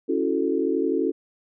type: chord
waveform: sine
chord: F# minor seventh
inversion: second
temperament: equal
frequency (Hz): 277.2 / 329.6 / 370 / 440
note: C#4 / E4 / F#4 / A4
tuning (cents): 0 / 0 / 0 / 0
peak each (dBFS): -26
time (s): 0.08-1.12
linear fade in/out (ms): 20
effects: none